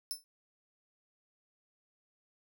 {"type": "tone with exponential decay", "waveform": "20% pulse", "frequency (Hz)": 5300, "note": "E8", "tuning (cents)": 9, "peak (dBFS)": -26, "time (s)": [0.11, 0.24], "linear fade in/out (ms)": 0, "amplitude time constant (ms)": 27, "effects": []}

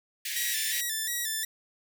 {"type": "high-pass noise", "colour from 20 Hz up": "pink", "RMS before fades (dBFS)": -34, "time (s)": [0.25, 0.81], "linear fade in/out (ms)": 5, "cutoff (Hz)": 1700, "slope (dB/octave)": 96}
{"type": "tone with vibrato", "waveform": "5% pulse", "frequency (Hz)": 1839, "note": "A#6", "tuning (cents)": -24, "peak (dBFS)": -19, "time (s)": [0.36, 1.45], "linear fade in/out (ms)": 5, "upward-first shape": "square", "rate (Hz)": 2.8, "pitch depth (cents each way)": 73}
{"effects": []}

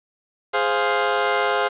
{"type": "chord", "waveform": "20% pulse", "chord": "F minor", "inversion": "first", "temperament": "equal", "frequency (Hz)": [415.3, 523.3, 698.5], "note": ["Ab4", "C5", "F5"], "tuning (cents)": [0, 0, 0], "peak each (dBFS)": -18, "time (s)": [0.53, 1.69], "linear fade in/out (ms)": 20, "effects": ["resampled to 8000 Hz", "7-bit"]}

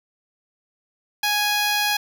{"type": "tone", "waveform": "10% pulse", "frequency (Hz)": 830.6, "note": "G#5", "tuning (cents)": 0, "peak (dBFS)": -11, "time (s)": [1.23, 1.97], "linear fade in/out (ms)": 5, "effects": []}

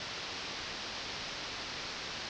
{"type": "low-pass noise", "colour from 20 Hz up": "white", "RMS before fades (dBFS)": -41, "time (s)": [0, 2.29], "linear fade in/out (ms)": 2, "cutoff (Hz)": 5500, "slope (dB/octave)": 48, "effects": []}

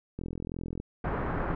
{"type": "click train", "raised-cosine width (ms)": 3, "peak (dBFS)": -23, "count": 27, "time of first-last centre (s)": [0.19, 0.8], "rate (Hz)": 42.6}
{"type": "low-pass noise", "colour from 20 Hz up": "pink", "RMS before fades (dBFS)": -31, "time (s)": [1.04, 1.55], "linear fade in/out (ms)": 5, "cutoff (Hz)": 1600, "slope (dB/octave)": 24}
{"effects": []}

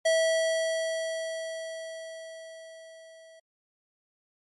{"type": "tone with level ramp", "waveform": "square", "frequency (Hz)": 650, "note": "E5", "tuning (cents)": -24, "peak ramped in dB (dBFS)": [-21, -51], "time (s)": [0.05, 3.4], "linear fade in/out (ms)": 10, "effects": ["MP3 48 kbps"]}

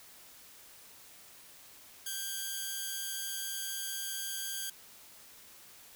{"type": "tone pair together", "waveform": "5% pulse", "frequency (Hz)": [1574, 3335], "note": ["G6", "G#7"], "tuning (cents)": [7, 7], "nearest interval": "octave + minor second", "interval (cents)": 1300, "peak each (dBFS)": [-27, -32], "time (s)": [2.06, 4.7], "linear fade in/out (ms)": 5, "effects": ["white hiss -55 dBFS RMS until 5.95 s"]}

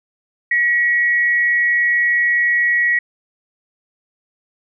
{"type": "tone pair together", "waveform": "sine", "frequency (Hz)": [1915.5, 2217], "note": ["A#6", "C#7"], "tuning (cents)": [47, 0], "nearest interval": "minor third", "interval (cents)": 253, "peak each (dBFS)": [-13, -24], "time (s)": [0.51, 2.99], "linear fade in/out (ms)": 5, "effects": []}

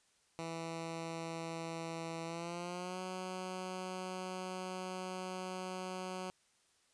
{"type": "tone with pitch glide", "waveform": "10% pulse", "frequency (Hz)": [164.81, 184.99], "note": ["E3", "F#3"], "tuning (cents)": [0, 0], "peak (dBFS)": -32, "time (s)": [0.39, 6.3], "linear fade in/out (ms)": 0, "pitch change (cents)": 200, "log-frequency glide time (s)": [2.24, 3], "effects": ["white hiss -72 dBFS RMS until 6.93 s", "resampled to 22050 Hz"]}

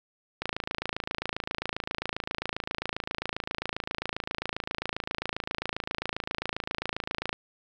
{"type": "click train", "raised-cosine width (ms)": 0.3, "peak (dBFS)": -14, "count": 191, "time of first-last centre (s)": [0.42, 7.329], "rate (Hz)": 27.5, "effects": []}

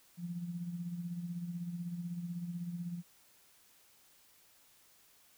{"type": "tone with tremolo", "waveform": "sine", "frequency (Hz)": 173.5, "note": "F3", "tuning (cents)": -11, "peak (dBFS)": -35, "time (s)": [0.17, 3.03], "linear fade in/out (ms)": 50, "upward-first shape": "sine", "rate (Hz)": 16, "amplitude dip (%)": 55, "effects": ["white hiss -65 dBFS RMS until 5.37 s"]}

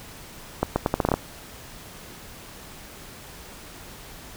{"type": "accelerating click train", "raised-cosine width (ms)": 1, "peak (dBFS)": -6, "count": 9, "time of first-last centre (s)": [0.63, 1.14], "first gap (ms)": 130, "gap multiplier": 0.78, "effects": ["pink hiss -43 dBFS RMS until 4.36 s"]}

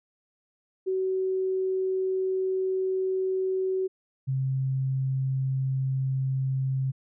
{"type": "tone pair in turn", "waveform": "sine", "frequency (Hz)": [377, 132.87], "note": ["F#4", "C3"], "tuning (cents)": [32, 27], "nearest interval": "octave + tritone", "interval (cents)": 1805, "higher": "first", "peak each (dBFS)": -24, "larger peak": "neither", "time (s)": [[0.86, 3.88], [4.27, 6.92]], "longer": "first", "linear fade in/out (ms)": 20, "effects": []}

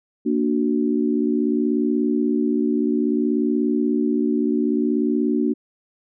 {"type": "chord", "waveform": "sine", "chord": "Bb augmented", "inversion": "none", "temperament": "equal", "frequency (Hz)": [233.1, 293.7, 370], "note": ["Bb3", "D4", "F#4"], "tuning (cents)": [0, 0, 0], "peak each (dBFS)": [-21, -21, -24], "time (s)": [0.25, 5.54], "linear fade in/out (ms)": 20, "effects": []}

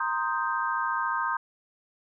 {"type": "chord", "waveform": "sine", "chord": "C minor seventh", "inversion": "third", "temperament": "equal", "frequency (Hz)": [932.3, 1046.5, 1244.5, 1568], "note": ["Bb5", "C6", "Eb6", "G6"], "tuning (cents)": [0, 0, 0, 0], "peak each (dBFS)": -31, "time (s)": [0, 1.37], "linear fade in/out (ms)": 5, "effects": []}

